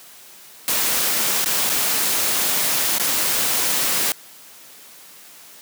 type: noise with dropouts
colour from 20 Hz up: white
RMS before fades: -20 dBFS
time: 0.68-4.12 s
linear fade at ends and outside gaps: 1 ms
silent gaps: 1.445-1.459 / 1.694-1.698 / 2.983-2.997 s
effects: white hiss -44 dBFS RMS until 5.61 s + high-pass 150 Hz 12 dB/octave